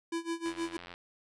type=tone with tremolo; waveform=square; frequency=333.6 Hz; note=E4; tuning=21 cents sharp; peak=-31 dBFS; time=0.12-0.77 s; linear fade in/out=5 ms; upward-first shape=sine; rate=6.4 Hz; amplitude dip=90%
type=click train; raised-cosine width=0.3 ms; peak=-29 dBFS; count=43; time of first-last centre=0.46-0.939 s; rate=87.6 Hz
effects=resampled to 24000 Hz